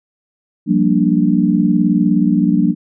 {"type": "chord", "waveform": "sine", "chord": "G minor seventh", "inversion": "third", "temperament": "equal with one note detuned", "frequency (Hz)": [176.85, 196, 233.1, 293.7], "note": ["F3", "G3", "Bb3", "D4"], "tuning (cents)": [22, 0, 0, 0], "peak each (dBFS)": -16, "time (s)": [0.66, 2.75], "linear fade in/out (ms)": 50, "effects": []}